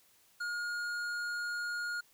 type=tone with tanh clipping; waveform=sine; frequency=1428 Hz; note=F6; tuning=38 cents sharp; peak=-36 dBFS; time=0.4-2.01 s; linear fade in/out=10 ms; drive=12 dB; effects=white hiss -66 dBFS RMS until 2.13 s